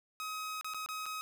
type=tone with dropouts; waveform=sawtooth; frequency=1267 Hz; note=D#6; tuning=31 cents sharp; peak=-34 dBFS; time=0.2-1.21 s; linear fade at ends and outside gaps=0 ms; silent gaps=0.611-0.645 / 0.737-0.745 / 0.861-0.888 / 1.057-1.063 s; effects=11-bit